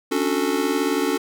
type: chord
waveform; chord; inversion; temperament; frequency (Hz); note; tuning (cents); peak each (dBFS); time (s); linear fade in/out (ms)
square; D major seventh; third; just; 275.3 / 293.7 / 367.1 / 440.5; C#4 / D4 / F#4 / A4; -12 / 0 / -14 / +2; -26; 0.11-1.18; 10
effects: none